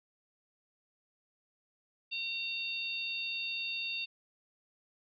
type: harmonic tone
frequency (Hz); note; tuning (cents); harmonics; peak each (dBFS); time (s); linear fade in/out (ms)
912; A#5; -38; 3 / 4 / 5; -36 / -40 / -43; 2.11-4.06; 20
effects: none